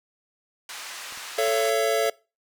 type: band-pass noise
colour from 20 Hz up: pink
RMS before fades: -38 dBFS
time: 0.69-1.7 s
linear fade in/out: 2 ms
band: 1200 to 9600 Hz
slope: 12 dB/octave
type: clicks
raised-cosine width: 0.5 ms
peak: -29 dBFS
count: 4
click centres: 1.124 / 1.175 / 1.479 / 2.061 s
type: chord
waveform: square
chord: A major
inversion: none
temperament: equal with one note detuned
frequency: 440 / 554.4 / 674.7 Hz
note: A4 / C#5 / E5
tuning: 0 / 0 / +40 cents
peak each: -25 / -27 / -26 dBFS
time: 1.38-2.1 s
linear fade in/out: 5 ms
effects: noise-tail reverb RT60 0.3 s tail -23 dB re dry